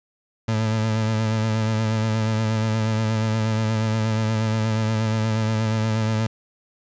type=tone with vibrato; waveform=30% pulse; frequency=110 Hz; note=A2; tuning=in tune; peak=-17 dBFS; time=0.48-6.27 s; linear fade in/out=5 ms; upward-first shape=sine; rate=8.4 Hz; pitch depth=33 cents each way; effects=resampled to 16000 Hz + 9-bit